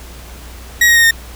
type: tone with pitch steps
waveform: 40% pulse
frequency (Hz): 1900 / 1878.2 / 1856.6 / 1835.3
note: A#6 / A#6 / A#6 / A#6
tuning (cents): +33 / +13 / -7 / -27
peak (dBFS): -6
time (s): 0.81-1.11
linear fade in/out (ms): 5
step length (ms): 75
effects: added 60 Hz sine -32 dBFS peak until 1.35 s + pink hiss -37 dBFS RMS until 1.35 s